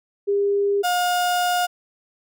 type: tone pair in turn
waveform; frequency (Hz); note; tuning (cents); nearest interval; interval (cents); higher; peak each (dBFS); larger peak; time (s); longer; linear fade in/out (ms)
sine / 35% pulse; 402.6 / 714.3; G4 / F5; +46 / +39; minor seventh; 993; second; -17; neither; 0.27-0.83 / 0.83-1.67; second; 20
effects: none